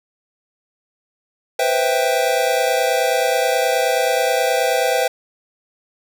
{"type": "chord", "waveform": "square", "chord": "C major seventh", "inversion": "third", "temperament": "equal", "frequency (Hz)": [493.9, 523.3, 659.3, 784], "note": ["B4", "C5", "E5", "G5"], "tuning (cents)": [0, 0, 0, 0], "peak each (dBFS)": -22, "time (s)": [1.59, 5.08], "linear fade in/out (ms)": 5, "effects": []}